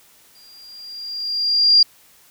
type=tone with exponential growth; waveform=sine; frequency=4786 Hz; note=D8; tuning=32 cents sharp; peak=-7 dBFS; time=0.35-1.83 s; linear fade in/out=5 ms; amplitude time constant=320 ms; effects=white hiss -52 dBFS RMS until 2.3 s